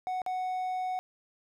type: tone with dropouts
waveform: triangle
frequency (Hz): 740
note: F#5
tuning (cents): 0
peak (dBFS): -28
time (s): 0.07-0.99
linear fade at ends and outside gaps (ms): 0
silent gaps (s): 0.218-0.263
effects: none